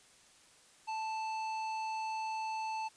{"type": "tone with hard clipping", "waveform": "triangle", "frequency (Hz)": 880, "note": "A5", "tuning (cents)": 0, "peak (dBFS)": -37, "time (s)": [0.87, 2.89], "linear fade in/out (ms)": 20, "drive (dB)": 15, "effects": ["white hiss -62 dBFS RMS until 2.96 s", "resampled to 22050 Hz"]}